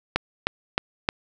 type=click train; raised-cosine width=0.3 ms; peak=-4 dBFS; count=4; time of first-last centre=0.16-1.089 s; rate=3.23 Hz; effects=none